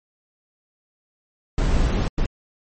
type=noise bursts at uneven times; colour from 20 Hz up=brown; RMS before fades=-19 dBFS; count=2; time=1.58-2.08 / 2.18-2.26 s; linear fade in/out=2 ms; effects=MP3 32 kbps